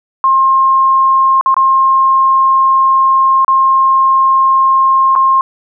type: tone with dropouts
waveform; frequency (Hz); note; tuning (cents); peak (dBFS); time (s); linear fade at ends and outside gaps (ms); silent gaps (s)
sine; 1065; C6; +30; -6; 0.24-5.41; 1; 1.411-1.46 / 1.543-1.566 / 3.447-3.48 / 5.153-5.16
effects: none